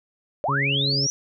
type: linear sweep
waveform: sine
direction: up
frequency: 527 to 5930 Hz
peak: -21 dBFS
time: 0.44-1.1 s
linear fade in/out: 0 ms
type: harmonic tone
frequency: 138.59 Hz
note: C#3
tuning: in tune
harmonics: 1 / 2 / 3 / 4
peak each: -25 / -32 / -33 / -38 dBFS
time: 0.48-1.07 s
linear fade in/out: 10 ms
effects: none